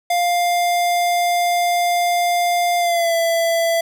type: tone with pitch glide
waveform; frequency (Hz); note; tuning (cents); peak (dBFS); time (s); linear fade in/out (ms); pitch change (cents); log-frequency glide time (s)
square; 701 to 668.2; F5 to E5; +6 to +23; -16; 0.1-3.81; 5; -83; 2.78-3.14
effects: none